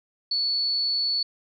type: tone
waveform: sine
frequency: 4435 Hz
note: C#8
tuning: in tune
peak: -22 dBFS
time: 0.31-1.23 s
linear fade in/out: 5 ms
effects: none